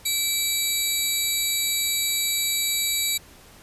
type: tone pair together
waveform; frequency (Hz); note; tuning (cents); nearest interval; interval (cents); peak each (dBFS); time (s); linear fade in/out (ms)
15% pulse; 2305 / 3877; D7 / B7; -33 / -33; major sixth; 900; -20 / -16; 0.05-3.18; 10
effects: pink hiss -49 dBFS RMS until 3.62 s + resampled to 32000 Hz